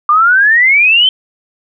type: exponential sweep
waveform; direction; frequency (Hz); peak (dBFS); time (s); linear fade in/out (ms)
sine; up; 1177 to 3136; -5; 0.09-1.09; 2
effects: none